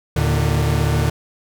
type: tone cluster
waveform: 45% pulse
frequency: 78.1 / 114.9 / 148.5 Hz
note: D#2 / A#2 / D3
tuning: +7 / -25 / +20 cents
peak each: -20 dBFS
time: 0.16-1.1 s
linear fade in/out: 5 ms
effects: none